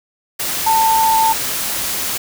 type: tone in noise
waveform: sine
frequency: 893 Hz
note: A5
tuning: 25 cents sharp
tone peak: -11 dBFS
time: 0.66-1.33 s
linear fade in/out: 10 ms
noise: white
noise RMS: -21 dBFS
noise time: 0.39-2.18 s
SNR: +7 dB
effects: none